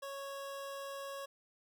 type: tone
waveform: 25% pulse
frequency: 553 Hz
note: C#5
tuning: 4 cents flat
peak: -38 dBFS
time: 0.02-1.26 s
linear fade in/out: 10 ms
effects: none